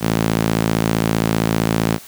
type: tone with high-pass filter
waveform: sawtooth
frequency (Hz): 55.3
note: A1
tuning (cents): +9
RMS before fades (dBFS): -18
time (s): 0-1.99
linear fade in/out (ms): 50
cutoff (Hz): 170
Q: 1.3
effects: white hiss -40 dBFS RMS until 2.07 s